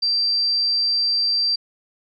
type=tone; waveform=sine; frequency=4699 Hz; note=D8; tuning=in tune; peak=-17 dBFS; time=0.02-1.56 s; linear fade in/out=10 ms; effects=none